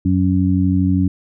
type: harmonic tone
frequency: 92.5 Hz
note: F#2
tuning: in tune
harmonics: 1 / 2 / 3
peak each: -17 / -17 / -17 dBFS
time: 0.05-1.08 s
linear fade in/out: 5 ms
effects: none